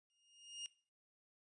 sawtooth tone with exponential growth, 2844 Hz, F7, 31 cents sharp, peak -39 dBFS, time 0.1-0.66 s, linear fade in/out 0 ms, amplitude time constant 120 ms, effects noise-tail reverb RT60 0.4 s tail -18 dB re dry + resampled to 22050 Hz

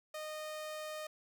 sawtooth tone, 616 Hz, D#5, 17 cents flat, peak -37 dBFS, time 0.14-1.07 s, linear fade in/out 5 ms, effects none

